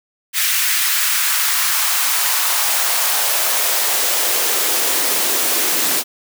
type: noise with high-pass filter sweep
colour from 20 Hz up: white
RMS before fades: -17 dBFS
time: 0.33-6.04 s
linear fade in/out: 50 ms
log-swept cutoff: 1900 to 250 Hz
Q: 1.5
effects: none